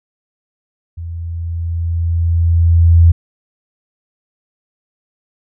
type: tone with level ramp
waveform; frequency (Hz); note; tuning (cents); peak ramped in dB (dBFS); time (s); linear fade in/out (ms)
sine; 84.1; E2; +35; -23 to -3; 0.97-3.12; 10
effects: none